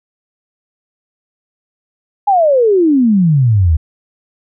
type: exponential sweep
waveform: sine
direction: down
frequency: 839 to 74 Hz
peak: -7 dBFS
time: 2.27-3.77 s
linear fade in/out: 10 ms
effects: none